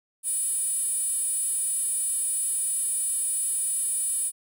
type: tone with high-pass filter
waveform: 10% pulse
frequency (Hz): 601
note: D5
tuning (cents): +40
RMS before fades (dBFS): -27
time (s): 0.23-4.32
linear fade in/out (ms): 50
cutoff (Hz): 10000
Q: 9.2
effects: none